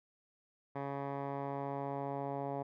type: tone with low-pass filter sweep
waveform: 10% pulse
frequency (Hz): 139.6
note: C#3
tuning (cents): +13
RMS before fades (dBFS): -39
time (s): 0.75-2.63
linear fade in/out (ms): 10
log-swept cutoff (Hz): 1300 to 810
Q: 1.9
effects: none